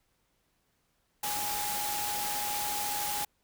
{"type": "tone in noise", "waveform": "sine", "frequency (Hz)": 829, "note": "G#5", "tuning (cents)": -3, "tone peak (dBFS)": -35, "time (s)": [1.23, 3.25], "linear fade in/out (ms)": 5, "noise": "white", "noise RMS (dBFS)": -34, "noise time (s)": [1.23, 3.25], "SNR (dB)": -4, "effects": ["pink hiss -74 dBFS RMS until 3.43 s"]}